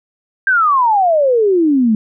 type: exponential sweep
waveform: sine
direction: down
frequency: 1608 to 210 Hz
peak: -9 dBFS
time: 0.47-1.95 s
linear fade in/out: 2 ms
effects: none